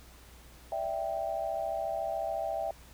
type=tone cluster; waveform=sine; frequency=584 / 658 / 785 Hz; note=D5 / E5 / G5; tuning=-10 / -3 / +2 cents; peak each=-39 / -33 / -35 dBFS; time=0.72-2.71 s; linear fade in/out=2 ms; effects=added 60 Hz sine -54 dBFS peak until 2.93 s + pink hiss -56 dBFS RMS until 2.93 s